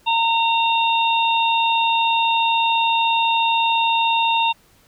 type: harmonic tone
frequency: 917 Hz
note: A#5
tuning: 29 cents flat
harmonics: 1 / 3 / 4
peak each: -17 / -22 / -23 dBFS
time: 0.06-4.53 s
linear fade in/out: 20 ms
effects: pink hiss -55 dBFS RMS until 4.87 s